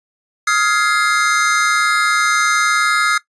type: chord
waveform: square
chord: F minor seventh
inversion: third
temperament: just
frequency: 1257.2 / 1396.9 / 1676.3 / 2095 Hz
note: Eb6 / F6 / Ab6 / C7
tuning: +18 / 0 / +16 / +2 cents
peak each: -18 / -19 / -21 / -20 dBFS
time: 0.47-3.18 s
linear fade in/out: 5 ms
effects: noise-tail reverb RT60 0.1 s tail -18 dB re dry + resampled to 22050 Hz